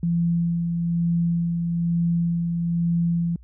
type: tone with tremolo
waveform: sine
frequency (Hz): 169.8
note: F3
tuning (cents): -48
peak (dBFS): -18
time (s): 0.03-3.36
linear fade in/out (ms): 2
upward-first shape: sine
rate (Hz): 1.1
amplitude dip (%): 35
effects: added 60 Hz sine -44 dBFS peak until 3.43 s